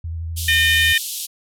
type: tone with vibrato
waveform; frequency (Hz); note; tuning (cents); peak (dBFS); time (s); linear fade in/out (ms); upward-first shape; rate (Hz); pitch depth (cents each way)
sine; 82.41; E2; 0; -24; 0.04-0.93; 5; triangle; 12; 40
type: band-pass noise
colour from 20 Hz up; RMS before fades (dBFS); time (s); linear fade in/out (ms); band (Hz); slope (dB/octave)
white; -28; 0.36-1.27; 20; 2900 to 14000; 48
type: harmonic tone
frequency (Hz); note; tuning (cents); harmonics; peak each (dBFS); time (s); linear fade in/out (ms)
608; D#5; -40; 3 / 4 / 5 / 6; -16 / -21 / -20 / -22; 0.48-0.98; 5
effects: none